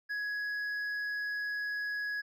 sine tone with hard clipping, 1673 Hz, G#6, 12 cents sharp, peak -34 dBFS, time 0.09-2.22 s, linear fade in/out 20 ms, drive 4 dB, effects none

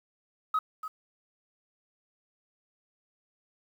sine tone with echo, 1270 Hz, D#6, 35 cents sharp, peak -22 dBFS, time 0.54-0.59 s, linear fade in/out 5 ms, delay 290 ms, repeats 1, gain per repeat -12 dB, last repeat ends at 0.88 s, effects tanh soft clip ceiling -21 dBFS + 9-bit

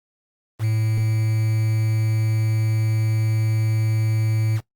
triangle tone with quantisation, 110 Hz, A2, in tune, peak -16 dBFS, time 0.59-4.61 s, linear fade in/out 50 ms, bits 6, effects noise-tail reverb RT60 0.1 s tail -18 dB re dry + Opus 32 kbps

